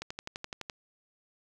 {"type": "click train", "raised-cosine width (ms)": 0.2, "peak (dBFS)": -20, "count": 9, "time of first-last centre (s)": [0.02, 0.698], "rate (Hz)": 11.8, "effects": []}